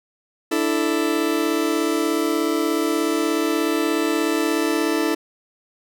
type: chord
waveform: 40% pulse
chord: D suspended second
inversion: none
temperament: just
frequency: 293.7 / 330.4 / 440.5 Hz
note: D4 / E4 / A4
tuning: 0 / +4 / +2 cents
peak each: -23 / -21 / -24 dBFS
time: 0.51-5.15 s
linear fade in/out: 10 ms
effects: none